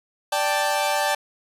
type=chord; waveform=sawtooth; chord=D suspended fourth; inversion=none; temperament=equal; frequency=587.3 / 784 / 880 Hz; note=D5 / G5 / A5; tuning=0 / 0 / 0 cents; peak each=-21 dBFS; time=0.32-1.15 s; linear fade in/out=5 ms; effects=resampled to 32000 Hz